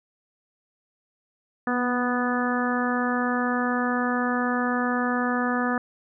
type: harmonic tone with a mistuned harmonic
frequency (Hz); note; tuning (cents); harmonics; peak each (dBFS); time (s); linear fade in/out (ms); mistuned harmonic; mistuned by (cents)
246.9; B3; 0; 1 / 2 / 3 / 4 / 5 / 6 / 7; -25 / -31 / -31 / -34 / -30 / -33 / -31; 1.67-5.78; 2; 1; -18
effects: none